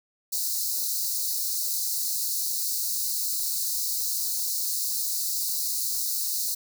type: high-pass noise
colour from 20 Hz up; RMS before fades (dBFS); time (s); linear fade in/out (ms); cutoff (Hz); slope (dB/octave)
white; -28; 0.32-6.55; 10; 4000; 96
effects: none